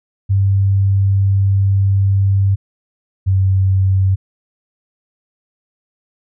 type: tone pair in turn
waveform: sine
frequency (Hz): 98 / 95.54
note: G2 / G2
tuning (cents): 0 / -44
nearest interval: unison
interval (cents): 44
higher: first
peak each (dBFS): -10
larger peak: neither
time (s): 0.29-2.56 / 3.26-4.16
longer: first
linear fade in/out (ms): 20
effects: none